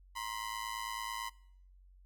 sawtooth ring-modulated tone, 1001 Hz, B5, 23 cents sharp, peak -31 dBFS, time 0.15-1.3 s, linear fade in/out 20 ms, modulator 54.5 Hz, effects noise-tail reverb RT60 0.7 s tail -23 dB re dry + added 46 Hz sine -57 dBFS peak until 2.05 s

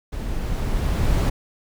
brown noise with level ramp, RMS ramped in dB -28 to -17 dBFS, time 0.12-1.3 s, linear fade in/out 10 ms, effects none

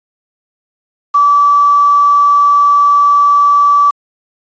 sine tone with quantisation, 1154 Hz, D6, 31 cents flat, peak -5 dBFS, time 1.14-3.91 s, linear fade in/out 10 ms, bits 5, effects resampled to 16000 Hz

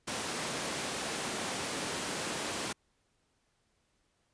pink high-pass noise, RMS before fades -36 dBFS, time 0.07-2.73 s, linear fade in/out 10 ms, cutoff 200 Hz, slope 12 dB/octave, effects pink hiss -75 dBFS RMS until 4.33 s + resampled to 22050 Hz

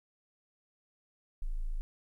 sine tone, 27.35 Hz, A0, 9 cents flat, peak -31 dBFS, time 1.42-1.81 s, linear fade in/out 0 ms, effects 12-bit

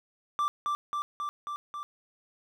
triangle tone with echo, 1174.7 Hz, D6, in tune, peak -23 dBFS, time 0.39-0.48 s, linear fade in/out 0 ms, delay 270 ms, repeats 5, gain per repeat -2 dB, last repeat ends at 1.83 s, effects none

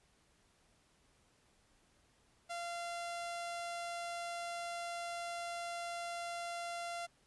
sawtooth tone, 689 Hz, F5, 24 cents flat, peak -36 dBFS, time 2.49-7.07 s, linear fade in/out 20 ms, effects pink hiss -71 dBFS RMS until 7.26 s + resampled to 24000 Hz

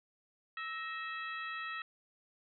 harmonic tone with a mistuned harmonic, 654 Hz, E5, 14 cents flat, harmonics 2 / 3 / 4 / 5 / 6, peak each -42 / -42 / -46 / -52 / -53 dBFS, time 0.57-1.82 s, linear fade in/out 2 ms, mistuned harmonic 3, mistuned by -77 cents, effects none

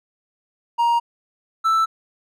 triangle tone pair in turn, 940 / 1322.8 Hz, A#5 / E6, +14 / +6 cents, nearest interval tritone, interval 592 cents, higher second, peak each -13 dBFS, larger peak neither, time 0.78-1 / 1.64-1.86 s, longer neither, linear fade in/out 20 ms, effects none

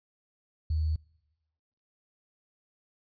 sine tone with sample-and-hold, 78.2 Hz, D#2, 9 cents sharp, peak -25 dBFS, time 0.7-0.96 s, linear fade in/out 5 ms, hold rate 4410 Hz, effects noise-tail reverb RT60 1.0 s tail -26 dB re dry + resampled to 11025 Hz

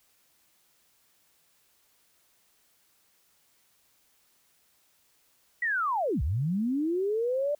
sine linear two-way sweep, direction down then up, 1964 to 58.27 to 598 Hz, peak -25 dBFS, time 5.62-7.55 s, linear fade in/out 5 ms, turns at 6.22 s, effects white hiss -67 dBFS RMS until 7.59 s

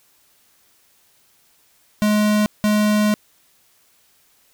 square tone bursts at uneven times, 210.5 Hz, G#3, 24 cents sharp, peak -15 dBFS, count 2, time 2.02-2.46 / 2.64-3.14 s, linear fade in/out 0 ms, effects white hiss -58 dBFS RMS until 4.53 s

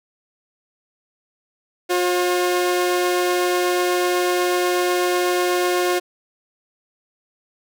sawtooth tone pair together, 357.3 / 540 Hz, F4 / C#5, +40 / -45 cents, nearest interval perfect fifth, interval 715 cents, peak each -14 / -22 dBFS, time 1.89-6 s, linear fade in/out 20 ms, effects none

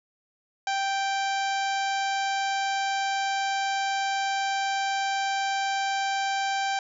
harmonic tone, 784 Hz, G5, in tune, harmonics 1 / 2 / 3 / 4 / 5 / 6 / 7 / 8 / 9, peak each -26 / -32 / -36 / -38 / -40 / -42 / -43 / -44 / -45 dBFS, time 0.67-6.79 s, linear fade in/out 2 ms, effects none

